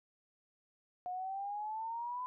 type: exponential sweep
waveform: sine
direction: up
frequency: 717 to 1012 Hz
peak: -37 dBFS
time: 1.06-2.26 s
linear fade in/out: 0 ms
effects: none